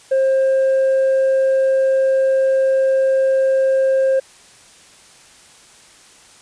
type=tone with tanh clipping; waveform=sine; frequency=532 Hz; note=C5; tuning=29 cents sharp; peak=-13 dBFS; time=0.11-4.2 s; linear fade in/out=10 ms; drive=2 dB; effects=white hiss -46 dBFS RMS until 6.41 s + resampled to 22050 Hz